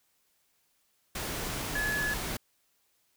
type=tone in noise; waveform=sine; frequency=1703 Hz; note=G#6; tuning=43 cents sharp; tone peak=-29 dBFS; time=1.75-2.14 s; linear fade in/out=5 ms; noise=pink; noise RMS=-35 dBFS; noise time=1.15-2.37 s; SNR=+3 dB; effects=white hiss -72 dBFS RMS until 3.16 s